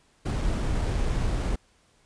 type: noise with sample-and-hold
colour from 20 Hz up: brown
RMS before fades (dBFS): -26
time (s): 0.25-1.56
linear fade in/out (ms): 10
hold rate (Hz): 8820
effects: pink hiss -63 dBFS RMS until 2.05 s + resampled to 22050 Hz